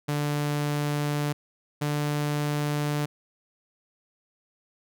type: tone pair in turn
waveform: sawtooth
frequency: 146.83 / 147.47 Hz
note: D3 / D3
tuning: 0 / +8 cents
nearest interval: unison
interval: 8 cents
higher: second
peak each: -21 dBFS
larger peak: neither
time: 0.08-1.33 / 1.81-3.06 s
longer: neither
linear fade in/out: 10 ms
effects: none